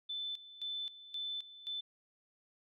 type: tone with tremolo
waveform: sine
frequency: 3520 Hz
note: A7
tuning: in tune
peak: -37 dBFS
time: 0.09-1.81 s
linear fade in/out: 10 ms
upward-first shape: square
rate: 1.9 Hz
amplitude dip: 80%
effects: none